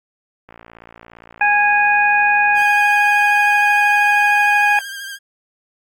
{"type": "click train", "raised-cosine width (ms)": 0.5, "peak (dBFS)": -24, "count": 123, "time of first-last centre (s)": [0.49, 2.615], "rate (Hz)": 57.4}
{"type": "harmonic tone", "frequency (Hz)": 826, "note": "G#5", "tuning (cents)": -10, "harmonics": [1, 2, 3], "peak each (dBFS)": [-15, -15, -17], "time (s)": [1.41, 4.79], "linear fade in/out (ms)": 2}
{"type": "tone with vibrato", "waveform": "sawtooth", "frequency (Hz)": 1600, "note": "G6", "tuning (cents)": 35, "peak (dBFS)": -24, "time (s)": [2.54, 5.19], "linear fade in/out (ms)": 50, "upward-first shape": "sine", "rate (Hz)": 13, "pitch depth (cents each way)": 38}
{"effects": ["AAC 64 kbps"]}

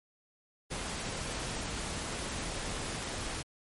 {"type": "noise", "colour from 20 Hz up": "pink", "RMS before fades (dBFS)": -37, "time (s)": [0.7, 3.43], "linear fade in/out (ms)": 20, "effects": ["MP3 48 kbps"]}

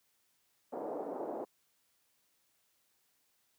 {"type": "band-pass noise", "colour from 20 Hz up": "pink", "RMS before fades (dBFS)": -40, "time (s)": [0.72, 1.45], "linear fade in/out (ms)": 10, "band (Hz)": [330, 760], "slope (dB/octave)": 24, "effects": ["white hiss -75 dBFS RMS until 3.58 s", "high-pass 60 Hz 12 dB/octave"]}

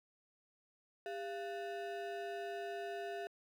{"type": "ring-modulated tone", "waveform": "square", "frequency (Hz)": 544, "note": "C#5", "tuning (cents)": -33, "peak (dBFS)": -38, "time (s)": [1.06, 3.27], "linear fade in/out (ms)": 0, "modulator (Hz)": 143, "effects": ["low-pass 3000 Hz 12 dB/octave", "11-bit"]}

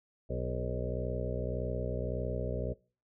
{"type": "harmonic tone with a mistuned harmonic", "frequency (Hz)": 61.74, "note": "B1", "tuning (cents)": 0, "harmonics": [1, 2, 3, 4, 6, 7, 8, 9, 10], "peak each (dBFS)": [-37, -38, -43, -44, -44, -41, -42, -42, -42], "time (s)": [0.29, 2.74], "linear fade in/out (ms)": 20, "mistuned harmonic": 9, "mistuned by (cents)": -24, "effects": ["noise-tail reverb RT60 0.4 s tail -24 dB re dry"]}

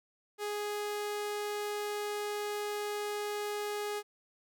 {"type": "tone", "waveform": "sawtooth", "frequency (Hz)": 415.3, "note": "G#4", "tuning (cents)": 0, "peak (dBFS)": -30, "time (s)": [0.38, 4.03], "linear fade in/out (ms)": 50, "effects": []}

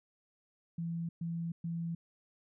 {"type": "tone bursts", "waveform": "sine", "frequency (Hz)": 167.7, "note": "E3", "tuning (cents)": 30, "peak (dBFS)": -34, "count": 3, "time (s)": [0.78, 1.95], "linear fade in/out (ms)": 5, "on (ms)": 310, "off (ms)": 120, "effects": []}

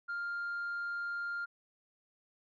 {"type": "tone", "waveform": "sine", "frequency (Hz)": 1400, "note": "F6", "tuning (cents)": 4, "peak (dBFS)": -33, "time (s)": [0.08, 1.46], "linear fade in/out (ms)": 20, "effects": ["tanh soft clip ceiling -33 dBFS"]}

